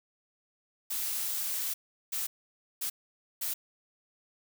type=noise bursts at uneven times; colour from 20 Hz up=blue; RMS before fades=-33 dBFS; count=4; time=0.9-1.74 / 2.12-2.27 / 2.81-2.9 / 3.41-3.54 s; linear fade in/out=10 ms; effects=none